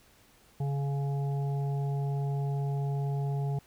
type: harmonic tone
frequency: 140 Hz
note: C#3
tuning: 18 cents sharp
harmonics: 1 / 3 / 5 / 6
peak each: -28 / -41 / -44 / -46 dBFS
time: 0.6-3.59 s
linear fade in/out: 5 ms
effects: pink hiss -61 dBFS RMS until 3.66 s